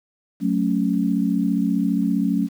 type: chord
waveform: sine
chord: F# minor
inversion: none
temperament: equal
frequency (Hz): 185 / 220 / 277.2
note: F#3 / A3 / C#4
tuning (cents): 0 / 0 / 0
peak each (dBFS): -22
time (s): 0.4-2.49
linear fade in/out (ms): 50
effects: 8-bit